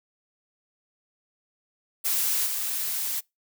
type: noise with level steps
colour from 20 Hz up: blue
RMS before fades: -25 / -29 dBFS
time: 2.04-3.21 s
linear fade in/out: 20 ms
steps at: 2.46 s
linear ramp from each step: 10 ms
effects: noise-tail reverb RT60 0.2 s tail -25 dB re dry